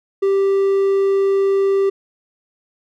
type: tone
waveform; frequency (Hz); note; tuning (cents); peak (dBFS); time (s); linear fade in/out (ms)
triangle; 392; G4; 0; -11; 0.22-1.9; 10
effects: none